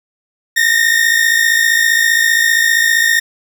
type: tone pair together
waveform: 40% pulse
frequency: 1811.8 / 1867 Hz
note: A#6 / A#6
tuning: -50 / +2 cents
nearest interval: minor second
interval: 52 cents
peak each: -12 dBFS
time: 0.56-3.2 s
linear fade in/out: 10 ms
effects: none